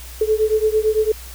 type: beating tone pair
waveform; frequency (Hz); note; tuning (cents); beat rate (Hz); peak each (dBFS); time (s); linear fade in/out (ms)
sine; 429.8 / 438.7; A4 / A4; -41 / -5; 8.9; -17 / -18; 0.21-1.12; 5
effects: added 60 Hz sine -35 dBFS peak until 1.34 s + white hiss -39 dBFS RMS until 1.34 s